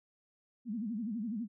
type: tone with vibrato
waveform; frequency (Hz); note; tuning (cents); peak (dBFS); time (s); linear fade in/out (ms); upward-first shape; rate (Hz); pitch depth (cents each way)
sine; 221.6; A3; +13; -34; 0.65-1.48; 50; sine; 12; 180
effects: none